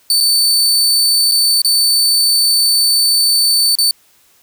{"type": "tone with dropouts", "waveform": "sawtooth", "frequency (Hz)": 4533, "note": "C#8", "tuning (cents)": 38, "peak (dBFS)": -7, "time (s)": [0.1, 3.91], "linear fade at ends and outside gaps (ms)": 1, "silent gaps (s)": [[0.204, 0.208], [1.314, 1.319], [1.618, 1.647], [3.753, 3.786]], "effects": ["white hiss -52 dBFS RMS until 4.42 s"]}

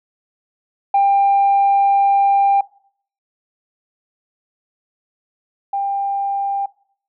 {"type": "tone pair in turn", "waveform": "sine", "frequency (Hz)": [795, 795], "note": ["G5", "G5"], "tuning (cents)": [24, 24], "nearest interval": "unison", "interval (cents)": 0, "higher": "neither", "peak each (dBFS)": [-9, -17], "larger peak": "first", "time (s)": [[0.94, 2.61], [5.73, 6.66]], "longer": "first", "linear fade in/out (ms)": 5, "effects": ["noise-tail reverb RT60 0.6 s tail -23 dB re dry", "tanh soft clip ceiling -8 dBFS"]}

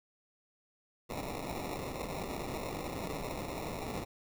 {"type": "noise with sample-and-hold", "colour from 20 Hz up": "blue", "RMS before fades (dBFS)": -39, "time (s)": [1.09, 4.05], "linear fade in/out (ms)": 20, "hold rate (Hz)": 1575, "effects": []}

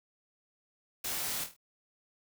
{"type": "noise with echo", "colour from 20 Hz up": "white", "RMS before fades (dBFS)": -36, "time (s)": [1.04, 1.44], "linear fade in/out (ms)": 5, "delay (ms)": 25, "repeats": 5, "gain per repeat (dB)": -6, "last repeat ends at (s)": 1.565, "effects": []}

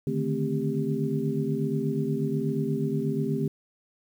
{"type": "tone cluster", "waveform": "sine", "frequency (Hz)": [145.7, 154, 220.1, 261.4, 396.5], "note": ["D3", "D#3", "A3", "C4", "G4"], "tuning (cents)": [-13, -17, 1, -1, 20], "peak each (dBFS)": -31, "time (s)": [0.07, 3.48], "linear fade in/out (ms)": 2, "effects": ["9-bit"]}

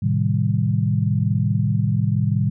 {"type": "chord", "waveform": "sine", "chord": "A half-diminished seventh", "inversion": "none", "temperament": "equal", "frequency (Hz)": [110, 130.81, 155.56, 196], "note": ["A2", "C3", "Eb3", "G3"], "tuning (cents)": [0, 0, 0, 0], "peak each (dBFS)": [-20, -23, -23, -24], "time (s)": [0.02, 2.5], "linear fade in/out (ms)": 10, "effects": []}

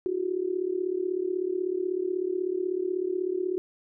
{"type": "tone with amplitude modulation", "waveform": "sine", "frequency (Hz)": 366.5, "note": "F#4", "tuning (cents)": -16, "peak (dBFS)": -22, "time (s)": [0.06, 3.58], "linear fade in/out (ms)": 0, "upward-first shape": "sine", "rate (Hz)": 36.2, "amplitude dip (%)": 85, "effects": []}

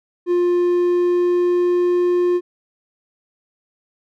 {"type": "tone with pitch glide", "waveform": "triangle", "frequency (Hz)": [352.6, 354.6], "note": ["F4", "F4"], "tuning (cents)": [17, 26], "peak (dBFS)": -12, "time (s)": [0.26, 2.41], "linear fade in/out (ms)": 50, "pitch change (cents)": 9, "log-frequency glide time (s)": [0.54, 2.04], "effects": []}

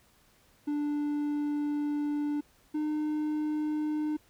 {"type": "tone pair in turn", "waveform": "triangle", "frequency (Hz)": [293.7, 303.7], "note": ["D4", "D#4"], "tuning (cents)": [0, -42], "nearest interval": "minor second", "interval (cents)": 58, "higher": "second", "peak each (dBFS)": -26, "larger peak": "neither", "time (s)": [[0.67, 2.41], [2.74, 4.17]], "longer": "first", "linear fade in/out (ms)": 10, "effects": ["pink hiss -64 dBFS RMS until 4.29 s"]}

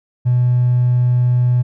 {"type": "tone with hard clipping", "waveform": "triangle", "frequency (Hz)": 123.47, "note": "B2", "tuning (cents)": 0, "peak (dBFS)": -11, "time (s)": [0.25, 1.63], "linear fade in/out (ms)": 20, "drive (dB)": 3, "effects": []}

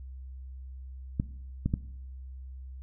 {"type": "clicks", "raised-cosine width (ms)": 5, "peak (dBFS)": -14, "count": 3, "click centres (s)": [1.199, 1.66, 1.739], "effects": ["noise-tail reverb RT60 0.8 s tail -18 dB re dry", "added 65 Hz sine -40 dBFS peak until 2.82 s"]}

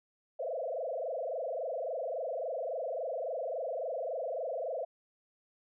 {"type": "tone with frequency modulation", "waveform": "sine", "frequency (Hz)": 587.3, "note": "D5", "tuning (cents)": 0, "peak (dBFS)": -33, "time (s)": [0.39, 4.85], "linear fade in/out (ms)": 10, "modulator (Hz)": 23.6, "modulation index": 4, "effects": []}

